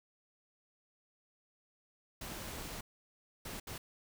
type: noise bursts at uneven times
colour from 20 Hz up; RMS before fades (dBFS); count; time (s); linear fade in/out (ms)
pink; -44; 3; 2.21-2.81 / 3.45-3.6 / 3.67-3.78; 5
effects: none